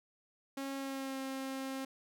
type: tone with pitch glide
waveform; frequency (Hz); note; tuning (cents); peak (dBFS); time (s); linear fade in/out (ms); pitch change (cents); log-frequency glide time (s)
sawtooth; 272.9 to 267; C#4 to C4; -27 to +35; -34; 0.57-1.85; 5; -38; 0.76-1.18
effects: none